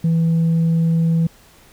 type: tone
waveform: sine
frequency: 164.81 Hz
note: E3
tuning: in tune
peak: -11 dBFS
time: 0.04-1.27 s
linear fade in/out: 5 ms
effects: tanh soft clip ceiling -12 dBFS + pink hiss -49 dBFS RMS until 1.72 s